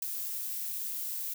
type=noise with ADSR envelope; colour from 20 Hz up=violet; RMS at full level=-28 dBFS; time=0.02-1.34 s; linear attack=6 ms; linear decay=5 ms; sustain=-8 dB; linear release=8 ms; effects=none

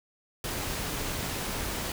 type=noise; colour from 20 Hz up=pink; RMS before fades=-33 dBFS; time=0.44-1.92 s; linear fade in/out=2 ms; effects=none

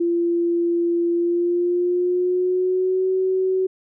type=tone with pitch glide; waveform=sine; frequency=342.5 to 375.7 Hz; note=F4 to F#4; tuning=-34 to +26 cents; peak=-17 dBFS; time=0-3.67 s; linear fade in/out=10 ms; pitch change=+160 cents; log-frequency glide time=1.12-3.09 s; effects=none

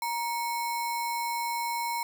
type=tone with sample-and-hold; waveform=sine; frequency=940 Hz; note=A#5; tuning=14 cents sharp; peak=-28 dBFS; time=0.02-2.03 s; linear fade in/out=2 ms; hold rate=3150 Hz; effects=none

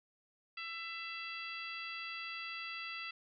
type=harmonic tone; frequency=668 Hz; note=E5; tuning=23 cents sharp; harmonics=2 / 3 / 4 / 5 / 6 / 7; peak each=-48 / -48 / -44 / -51 / -57 / -51 dBFS; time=0.57-3.11 s; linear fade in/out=5 ms; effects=none

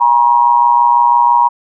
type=tone with amplitude modulation; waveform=sine; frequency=953 Hz; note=A#5; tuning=38 cents sharp; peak=-3 dBFS; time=0-1.49 s; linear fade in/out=20 ms; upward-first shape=sine; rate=126 Hz; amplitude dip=75%; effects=none

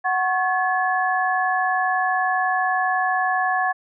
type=tone cluster; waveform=sine; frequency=742 / 1096 / 1712 Hz; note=F#5 / C#6 / A6; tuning=+5 / -20 / -48 cents; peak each=-21 / -25 / -23 dBFS; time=0.04-3.73 s; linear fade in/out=20 ms; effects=none

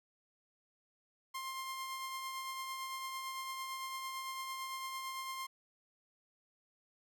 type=tone with tremolo; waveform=sawtooth; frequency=1057 Hz; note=C6; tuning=17 cents sharp; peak=-35 dBFS; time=1.34-5.47 s; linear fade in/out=10 ms; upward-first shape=triangle; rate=8.9 Hz; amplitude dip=35%; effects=none

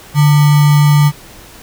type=tone with sample-and-hold; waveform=sine; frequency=146.83 Hz; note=D3; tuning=in tune; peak=-5 dBFS; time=0.14-1.12 s; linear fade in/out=50 ms; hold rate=1050 Hz; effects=pink hiss -37 dBFS RMS until 1.62 s

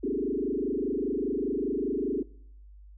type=tone with frequency modulation; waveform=sine; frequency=337.8 Hz; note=E4; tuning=42 cents sharp; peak=-26 dBFS; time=0.03-2.23 s; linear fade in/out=10 ms; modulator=25 Hz; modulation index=3.6; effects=noise-tail reverb RT60 0.7 s tail -21 dB re dry + added 50 Hz sine -47 dBFS peak until 2.97 s

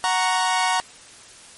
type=chord; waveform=sawtooth; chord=F# major; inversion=none; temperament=equal; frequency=740 / 932.3 / 1108.7 Hz; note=F#5 / A#5 / C#6; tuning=0 / 0 / 0 cents; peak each=-19 / -18 / -22 dBFS; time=0.04-0.8 s; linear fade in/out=0 ms; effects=white hiss -45 dBFS RMS until 1.57 s + MP3 48 kbps

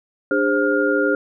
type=tone cluster; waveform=sine; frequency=295.6 / 407.6 / 526 / 1414 Hz; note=D4 / G#4 / C5 / F6; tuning=+11 / -32 / +9 / +21 cents; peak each=-21 dBFS; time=0.31-1.15 s; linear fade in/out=2 ms; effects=none

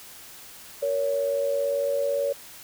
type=tone pair together; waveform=sine; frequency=464.5 / 562.4 Hz; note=A#4 / C#5; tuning=-6 / +25 cents; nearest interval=minor third; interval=331 cents; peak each=-30 / -23 dBFS; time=0.82-2.33 s; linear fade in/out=10 ms; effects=white hiss -45 dBFS RMS until 2.63 s

